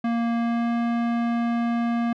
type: tone with pitch glide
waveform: square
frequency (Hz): 233.1 to 234.7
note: A#3 to A#3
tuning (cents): 0 to +12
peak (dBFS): -22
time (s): 0.04-2.13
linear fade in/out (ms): 5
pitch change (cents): +12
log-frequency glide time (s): 0.35-0.72
effects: low-pass 2000 Hz 12 dB/octave